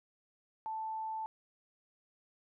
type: tone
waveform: sine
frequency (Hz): 880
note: A5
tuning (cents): 0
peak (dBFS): -36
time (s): 0.66-1.26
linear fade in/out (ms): 0
effects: none